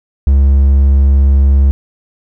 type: tone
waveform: triangle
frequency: 68.7 Hz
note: C#2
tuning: 15 cents flat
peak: -3 dBFS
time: 0.27-1.71 s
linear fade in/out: 0 ms
effects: none